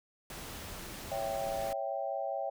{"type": "noise", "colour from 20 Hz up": "pink", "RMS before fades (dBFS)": -44, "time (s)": [0.3, 1.73], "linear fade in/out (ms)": 2}
{"type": "chord", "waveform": "sine", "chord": "C# diminished", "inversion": "none", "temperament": "equal", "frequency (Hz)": [554.4, 659.3, 784], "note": ["C#5", "E5", "G5"], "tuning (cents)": [0, 0, 0], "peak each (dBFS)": -37, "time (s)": [1.11, 2.5], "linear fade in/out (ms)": 10}
{"effects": []}